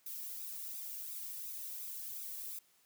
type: noise with flanger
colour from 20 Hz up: violet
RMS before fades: -44 dBFS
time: 0.06-2.59 s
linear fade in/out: 2 ms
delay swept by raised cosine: 0.8 to 1.8 ms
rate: 2.8 Hz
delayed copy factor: +0.75
effects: white hiss -70 dBFS RMS until 2.85 s + high-pass 100 Hz 12 dB/octave